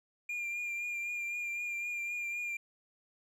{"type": "tone with vibrato", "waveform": "triangle", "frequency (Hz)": 2402, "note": "D7", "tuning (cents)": 38, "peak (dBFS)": -33, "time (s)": [0.29, 2.57], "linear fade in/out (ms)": 5, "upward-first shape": "triangle", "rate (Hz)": 3.9, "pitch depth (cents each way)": 30, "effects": []}